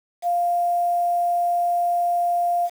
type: tone with quantisation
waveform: sine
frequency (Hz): 698.5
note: F5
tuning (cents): 0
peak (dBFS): -18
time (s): 0.22-2.7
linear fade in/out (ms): 50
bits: 7
effects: none